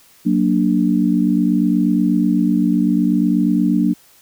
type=chord; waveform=sine; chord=Gb augmented; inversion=none; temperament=equal; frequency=185 / 233.1 / 293.7 Hz; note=Gb3 / Bb3 / D4; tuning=0 / 0 / 0 cents; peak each=-17 dBFS; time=0.25-3.94 s; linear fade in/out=20 ms; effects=white hiss -50 dBFS RMS until 4.21 s

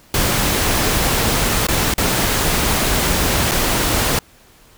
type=noise with dropouts; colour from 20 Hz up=pink; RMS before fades=-17 dBFS; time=0.14-4.19 s; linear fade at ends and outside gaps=2 ms; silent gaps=1.669-1.685 / 1.939-1.98 / 3.513-3.517 s; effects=pink hiss -49 dBFS RMS until 4.77 s

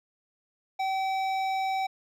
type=tone with hard clipping; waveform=sine; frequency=767 Hz; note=G5; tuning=38 cents flat; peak=-28 dBFS; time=0.79-1.87 s; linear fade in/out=10 ms; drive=12 dB; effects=none

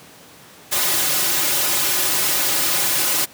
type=noise with comb filter; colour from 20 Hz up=white; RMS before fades=-19 dBFS; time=0.71-3.26 s; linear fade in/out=20 ms; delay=4.4 ms; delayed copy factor=-0.8; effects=pink hiss -44 dBFS RMS until 3.33 s + high-pass 150 Hz 12 dB/octave

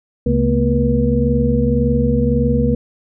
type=tone cluster; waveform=sine; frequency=69.5 / 137 / 222.1 / 243.9 / 481.2 Hz; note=C#2 / C#3 / A3 / B3 / B4; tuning=+5 / -20 / +16 / -21 / -45 cents; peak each=-19 dBFS; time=0.26-2.75 s; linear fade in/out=5 ms; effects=none

